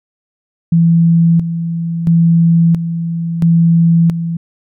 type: tone with tremolo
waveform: sine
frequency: 167.2 Hz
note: E3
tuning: 25 cents sharp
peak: -6 dBFS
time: 0.72-4.37 s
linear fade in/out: 5 ms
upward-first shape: square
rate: 0.74 Hz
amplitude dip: 65%
effects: none